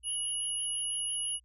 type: tone pair together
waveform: sine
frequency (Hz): 2926 / 10466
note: F#7 / E9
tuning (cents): -20 / -14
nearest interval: octave + minor seventh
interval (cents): 2206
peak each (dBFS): -37 / -32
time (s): 0.03-1.4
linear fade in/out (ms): 50
effects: added 60 Hz sine -63 dBFS peak until 1.44 s